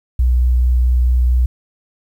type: tone with vibrato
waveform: sine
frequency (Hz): 61.74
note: B1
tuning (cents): 0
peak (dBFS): -10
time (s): 0.19-1.46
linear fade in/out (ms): 5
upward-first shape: sine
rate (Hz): 4.5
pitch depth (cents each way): 9
effects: 8-bit